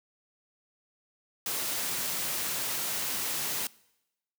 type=noise; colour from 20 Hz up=white; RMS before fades=-32 dBFS; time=1.46-3.67 s; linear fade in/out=2 ms; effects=noise-tail reverb RT60 0.9 s tail -23 dB re dry + high-pass 100 Hz 12 dB/octave